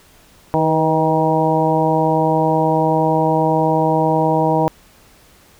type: harmonic tone with a mistuned harmonic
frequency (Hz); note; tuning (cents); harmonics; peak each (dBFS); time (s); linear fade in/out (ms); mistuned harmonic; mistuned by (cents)
158.2; D#3; +29; 1 / 2 / 3 / 4 / 5 / 6; -20 / -20 / -20 / -20 / -20 / -20; 0.54-4.68; 0; 3; +36
effects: pink hiss -49 dBFS RMS until 5.59 s